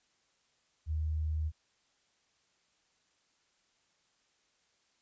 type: tone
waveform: sine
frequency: 77.78 Hz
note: D#2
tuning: in tune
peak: -30 dBFS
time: 0.86-1.52 s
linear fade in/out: 50 ms
effects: white hiss -73 dBFS RMS until 5.01 s + resampled to 16000 Hz